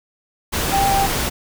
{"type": "tone in noise", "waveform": "sine", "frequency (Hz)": 788, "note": "G5", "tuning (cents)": 9, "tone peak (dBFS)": -15, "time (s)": [0.72, 1.07], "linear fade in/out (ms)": 20, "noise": "pink", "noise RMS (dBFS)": -21, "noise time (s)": [0.52, 1.3], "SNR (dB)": 3, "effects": []}